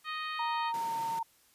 harmonic tone, 622.3 Hz, D#5, in tune, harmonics 2 / 3 / 4 / 5 / 6 / 7, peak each -37 / -41 / -43 / -45 / -47 / -48 dBFS, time 0.04-0.73 s, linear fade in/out 50 ms
sine tone with pitch glide, 934 to 913.2 Hz, A#5 to A#5, +3 to -36 cents, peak -31 dBFS, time 0.39-1.23 s, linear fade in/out 5 ms, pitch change -39 cents, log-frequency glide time 0.51-0.96 s
pink high-pass noise, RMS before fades -47 dBFS, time 0.74-1.19 s, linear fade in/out 0 ms, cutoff 130 Hz, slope 96 dB/octave
effects white hiss -65 dBFS RMS until 1.54 s + resampled to 32000 Hz

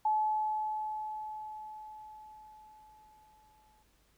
sine tone with exponential decay, 859 Hz, A5, 42 cents flat, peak -25 dBFS, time 0.05-3.83 s, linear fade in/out 5 ms, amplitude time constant 820 ms, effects added 50 Hz sine -70 dBFS peak until 4.17 s + pink hiss -70 dBFS RMS until 4.17 s

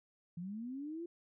sine linear sweep, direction up, 164.81 to 349.2 Hz, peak -40 dBFS, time 0.37-1.06 s, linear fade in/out 5 ms, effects none

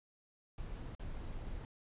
brown noise with dropouts, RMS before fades -43 dBFS, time 0.58-1.65 s, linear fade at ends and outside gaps 1 ms, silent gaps 0.951-0.995 s, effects resampled to 8000 Hz

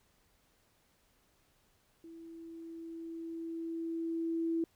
sine tone with level ramp, 330 Hz, E4, 2 cents sharp, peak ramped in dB -48 to -29 dBFS, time 2.04-4.64 s, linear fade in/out 2 ms, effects pink hiss -71 dBFS RMS until 4.75 s

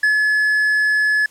triangle tone with ADSR envelope, 1710 Hz, A6, 50 cents flat, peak -10 dBFS, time 0.03-1.26 s, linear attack 5 ms, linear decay 110 ms, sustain -2 dB, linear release 3 ms, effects white hiss -50 dBFS RMS until 1.3 s + low-pass 11000 Hz 12 dB/octave

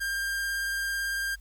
45% pulse tone with vibrato, 1598 Hz, G6, 33 cents sharp, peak -28 dBFS, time 0-1.36 s, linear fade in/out 20 ms, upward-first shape triangle, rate 18 Hz, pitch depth 13 cents each way, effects added 50 Hz sine -46 dBFS peak until 1.4 s + white hiss -65 dBFS RMS until 1.4 s

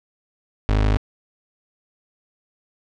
30% pulse tone, 52.1 Hz, G#1, 6 cents sharp, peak -13 dBFS, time 0.69-0.97 s, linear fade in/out 0 ms, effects low-pass 4000 Hz 12 dB/octave

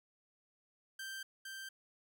sawtooth tone with echo, 1568 Hz, G6, in tune, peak -39 dBFS, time 0.99-1.23 s, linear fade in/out 5 ms, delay 460 ms, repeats 1, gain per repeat -2 dB, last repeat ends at 1.69 s, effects none

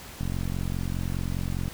click train, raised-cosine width 5 ms, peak -18 dBFS, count 67, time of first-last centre 0.21-1.68 s, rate 44.9 Hz, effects pink hiss -43 dBFS RMS until 1.73 s

